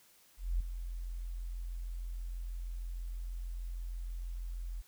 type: tone with ADSR envelope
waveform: sine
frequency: 43.15 Hz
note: F1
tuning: 20 cents flat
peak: -27 dBFS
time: 0.37-4.82 s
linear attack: 230 ms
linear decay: 7 ms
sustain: -10 dB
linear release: 18 ms
effects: white hiss -64 dBFS RMS until 4.87 s